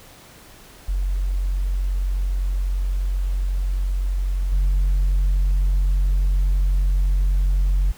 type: tone with level steps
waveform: sine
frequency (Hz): 45.92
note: F#1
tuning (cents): -12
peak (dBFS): -18 / -13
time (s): 0.88-7.92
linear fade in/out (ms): 10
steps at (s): 4.52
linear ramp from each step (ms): 2
effects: tanh soft clip ceiling -14 dBFS + pink hiss -46 dBFS RMS until 7.97 s